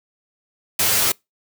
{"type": "noise with comb filter", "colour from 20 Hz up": "white", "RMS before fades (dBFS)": -18, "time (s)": [0.79, 1.12], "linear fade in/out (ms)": 5, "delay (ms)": 9.4, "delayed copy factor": 0.9, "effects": ["noise-tail reverb RT60 0.2 s tail -26 dB re dry"]}